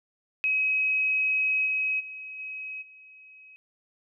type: tone with level steps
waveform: sine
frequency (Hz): 2545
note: D#7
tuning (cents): +39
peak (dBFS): -22 / -24 / -37 / -34 / -48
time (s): 0.44-3.56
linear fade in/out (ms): 0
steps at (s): 1.65 / 1.99 / 2.38 / 2.81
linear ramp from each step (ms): 20
effects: none